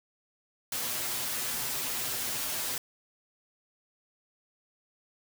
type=noise with comb filter; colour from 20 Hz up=white; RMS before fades=-33 dBFS; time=0.72-2.78 s; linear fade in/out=2 ms; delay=8 ms; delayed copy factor=+0.85; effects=none